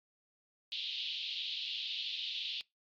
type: band-pass noise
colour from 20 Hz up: pink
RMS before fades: -39 dBFS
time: 0.72-2.61 s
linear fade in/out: 0 ms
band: 2900 to 4100 Hz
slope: 48 dB/octave
effects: noise-tail reverb RT60 0.2 s tail -24 dB re dry + MP3 64 kbps